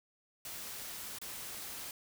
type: noise with dropouts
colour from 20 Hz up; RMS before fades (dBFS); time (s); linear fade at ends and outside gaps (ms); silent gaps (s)
white; -44; 0.45-1.91; 2; 1.186-1.215
effects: none